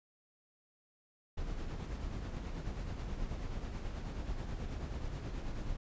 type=noise with tremolo; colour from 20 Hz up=brown; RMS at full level=-38 dBFS; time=1.37-5.77 s; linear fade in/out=10 ms; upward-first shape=sine; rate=9.3 Hz; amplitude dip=40%; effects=resampled to 16000 Hz